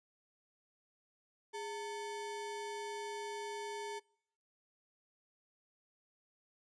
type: ring-modulated tone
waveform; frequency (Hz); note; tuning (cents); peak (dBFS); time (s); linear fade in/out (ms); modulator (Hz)
square; 659.3; E5; 0; -38; 1.53-4; 20; 246
effects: noise-tail reverb RT60 0.7 s tail -26 dB re dry + resampled to 22050 Hz